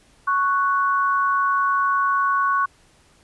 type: tone pair together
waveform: sine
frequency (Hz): 1108.7 / 1480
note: C#6 / F#6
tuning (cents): 0 / 0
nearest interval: perfect fourth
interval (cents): 500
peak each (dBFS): -18 / -23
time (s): 0.27-2.66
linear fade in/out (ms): 10
effects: pink hiss -56 dBFS RMS until 3.23 s + resampled to 24000 Hz

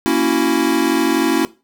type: chord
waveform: square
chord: F# dominant seventh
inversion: first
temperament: equal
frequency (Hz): 233.1 / 277.2 / 329.6 / 370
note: A#3 / C#4 / E4 / F#4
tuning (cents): 0 / 0 / 0 / 0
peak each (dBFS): -23 / -19 / -18 / -22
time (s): 0.06-1.45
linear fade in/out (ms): 0
effects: noise-tail reverb RT60 0.3 s tail -19 dB re dry

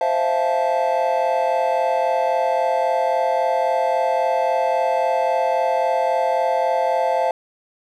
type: chord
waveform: triangle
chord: F major seventh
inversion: second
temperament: just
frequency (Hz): 523.8 / 654.8 / 698.5 / 873.1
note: C5 / E5 / F5 / A5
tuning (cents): +2 / -12 / 0 / -14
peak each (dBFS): -20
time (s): 0.01-7.31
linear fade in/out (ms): 2
effects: tanh soft clip ceiling -7 dBFS

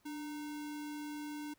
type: tone with sample-and-hold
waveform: sine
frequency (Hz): 295.5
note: D4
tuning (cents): +11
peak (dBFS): -40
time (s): 0.05-1.54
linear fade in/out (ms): 10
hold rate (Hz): 1225
effects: pink hiss -72 dBFS RMS until 1.58 s

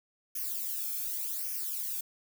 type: noise with flanger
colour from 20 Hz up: violet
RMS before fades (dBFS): -35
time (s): 0.35-2.01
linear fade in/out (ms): 5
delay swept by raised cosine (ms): 0.25 to 1.06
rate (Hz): 0.87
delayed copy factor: -0.8
effects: none

